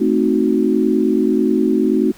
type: chord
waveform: sine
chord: A diminished seventh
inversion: none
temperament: equal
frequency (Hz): 220 / 261.6 / 311.1 / 370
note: A3 / C4 / Eb4 / Gb4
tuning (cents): 0 / 0 / 0 / 0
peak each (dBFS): -18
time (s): 0-2.12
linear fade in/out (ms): 10
effects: pink hiss -45 dBFS RMS until 2.17 s